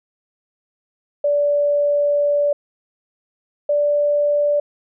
sine tone pair in turn, 580 / 584.4 Hz, D5 / D5, -22 / -9 cents, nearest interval unison, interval 13 cents, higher second, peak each -14 dBFS, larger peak neither, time 1.24-2.53 / 3.69-4.6 s, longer first, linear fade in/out 5 ms, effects none

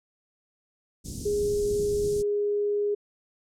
pink band-stop noise, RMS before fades -35 dBFS, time 1.04-2.23 s, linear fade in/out 20 ms, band 330 to 5700 Hz, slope 24 dB/octave
sine tone, 411.9 Hz, G#4, 14 cents flat, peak -23 dBFS, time 1.25-2.95 s, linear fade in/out 10 ms
effects low-pass 9000 Hz 12 dB/octave

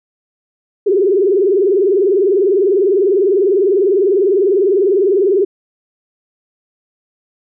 sine tone with vibrato, 387.8 Hz, G4, 19 cents flat, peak -9 dBFS, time 0.86-5.45 s, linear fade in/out 10 ms, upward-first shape triangle, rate 20 Hz, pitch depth 190 cents each way, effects none

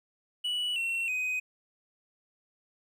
triangle tone with pitch steps, 2947 / 2718 / 2507 Hz, F#7 / F7 / D#7, -8 / -48 / +12 cents, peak -27 dBFS, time 0.44-1.4 s, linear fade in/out 10 ms, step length 320 ms, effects 11-bit

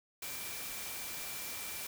sine tone in noise, 2349 Hz, D7, in tune, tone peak -50 dBFS, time 0.22-1.87 s, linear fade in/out 5 ms, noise white, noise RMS -42 dBFS, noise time 0.22-1.87 s, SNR -11 dB, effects none

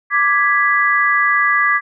sine chord, G# diminished, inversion second, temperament equal, 1174.7 / 1661.2 / 1975.5 Hz, D6 / G#6 / B6, 0 / 0 / 0 cents, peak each -16 dBFS, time 0.1-1.81 s, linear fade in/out 50 ms, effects none

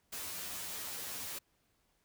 white noise with comb filter, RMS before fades -42 dBFS, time 0.12-1.39 s, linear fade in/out 10 ms, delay 11 ms, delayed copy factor +0.9, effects pink hiss -75 dBFS RMS until 2.04 s

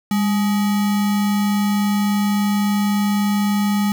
sine tone with sample-and-hold, 203.2 Hz, G#3, 38 cents flat, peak -15 dBFS, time 0.11-3.92 s, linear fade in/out 2 ms, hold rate 1050 Hz, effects none

